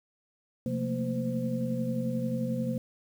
sine tone cluster, 130.5 / 177.3 / 219.6 / 230.9 / 516 Hz, C3 / F3 / A3 / A#3 / C5, -4 / +26 / -3 / -16 / -24 cents, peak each -34 / -37 / -38 / -31 / -36 dBFS, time 0.66-2.78 s, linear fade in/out 2 ms, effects 9-bit

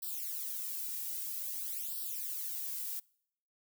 violet noise with flanger, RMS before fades -39 dBFS, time 0.02-3 s, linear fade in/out 10 ms, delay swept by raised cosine 0.22 to 2.12 ms, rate 0.51 Hz, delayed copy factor +0.9, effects noise-tail reverb RT60 0.7 s tail -26 dB re dry

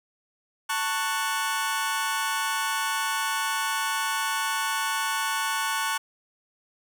sawtooth chord, F# minor, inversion first, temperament just, 888 / 1110 / 1480 Hz, A5 / C#6 / F#6, +16 / +2 / 0 cents, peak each -26 dBFS, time 0.69-5.98 s, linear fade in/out 10 ms, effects none

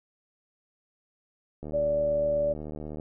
click train, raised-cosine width 2 ms, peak -25 dBFS, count 105, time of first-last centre 1.63-2.998 s, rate 76 Hz
sine tone, 580 Hz, D5, 22 cents flat, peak -23 dBFS, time 1.73-2.54 s, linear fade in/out 20 ms
effects none

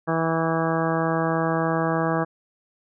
harmonic tone with a mistuned harmonic, 163.2 Hz, E3, 17 cents flat, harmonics 1 / 2 / 3 / 4 / 5 / 6 / 7 / 8 / 9 / 10, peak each -26 / -27 / -28 / -28 / -30 / -34 / -30 / -35 / -38 / -33 dBFS, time 0.07-2.25 s, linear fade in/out 20 ms, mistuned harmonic 9, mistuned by +20 cents, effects none

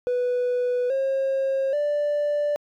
triangle tone with pitch steps, 493.6 / 538.3 / 587 Hz, B4 / C5 / D5, -1 / +49 / -1 cents, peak -18 dBFS, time 0.07-2.56 s, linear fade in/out 0 ms, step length 830 ms, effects tanh soft clip ceiling -16 dBFS

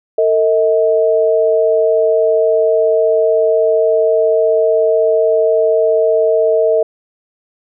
sine tone pair together, 451.8 / 636 Hz, A4 / D#5, +46 / +38 cents, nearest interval tritone, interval 592 cents, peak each -12 dBFS, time 0.18-6.83 s, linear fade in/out 5 ms, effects none

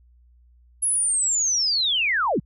sine linear sweep, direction down, 10720 to 110.7 Hz, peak -19 dBFS, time 0.82-2.4 s, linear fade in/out 10 ms, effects added 60 Hz sine -52 dBFS peak until 2.45 s

